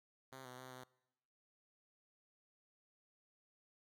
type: tone with pitch steps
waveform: 5% pulse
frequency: 131.8 / 126.1 / 129.1 / 127.6 Hz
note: C3 / B2 / C3 / C3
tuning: +13 / +36 / -23 / -43 cents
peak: -40 dBFS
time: 0.32-0.84 s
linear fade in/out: 5 ms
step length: 130 ms
effects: noise-tail reverb RT60 1.0 s tail -23 dB re dry